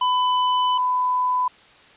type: tone pair in turn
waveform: square / sine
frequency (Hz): 1001 / 1001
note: B5 / B5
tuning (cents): +23 / +23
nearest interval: unison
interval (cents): 0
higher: neither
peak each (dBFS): -18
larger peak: neither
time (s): 0.01-0.78 / 0.78-1.48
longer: first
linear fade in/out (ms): 5
effects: white hiss -50 dBFS RMS until 1.96 s + resampled to 8000 Hz